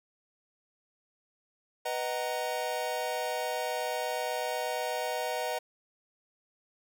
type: chord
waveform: square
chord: B major seventh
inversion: none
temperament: equal with one note detuned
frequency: 493.9 / 622.3 / 750.3 / 932.3 Hz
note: B4 / D#5 / F#5 / A#5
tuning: 0 / 0 / +24 / 0 cents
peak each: -37 / -36 / -37 / -39 dBFS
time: 1.85-5.59 s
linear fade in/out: 10 ms
effects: none